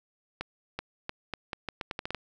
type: accelerating click train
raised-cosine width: 0.3 ms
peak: -17 dBFS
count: 12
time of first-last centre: 0.41-2.147 s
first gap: 380 ms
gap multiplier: 0.8
effects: none